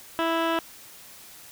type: tone with low-pass filter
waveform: 15% pulse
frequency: 329.6 Hz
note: E4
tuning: in tune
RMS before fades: -25 dBFS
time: 0.19-0.59 s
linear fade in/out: 0 ms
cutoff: 2500 Hz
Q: 2
effects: white hiss -47 dBFS RMS until 1.51 s